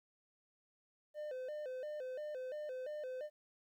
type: tone with vibrato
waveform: triangle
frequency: 555 Hz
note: C#5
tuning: 2 cents sharp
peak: -39 dBFS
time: 1.14-3.3 s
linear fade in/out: 50 ms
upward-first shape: square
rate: 2.9 Hz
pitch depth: 140 cents each way
effects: 13-bit